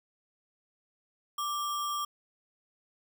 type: tone with sample-and-hold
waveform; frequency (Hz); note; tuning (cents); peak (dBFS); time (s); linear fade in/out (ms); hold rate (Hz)
sine; 1174.7; D6; 0; -30; 1.38-2.05; 5; 4410
effects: none